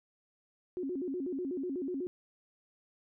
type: tone with vibrato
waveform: sine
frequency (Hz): 313.6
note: D#4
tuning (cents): +14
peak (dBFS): -33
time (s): 0.77-2.07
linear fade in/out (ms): 0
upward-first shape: square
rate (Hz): 8.1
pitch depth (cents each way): 250
effects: none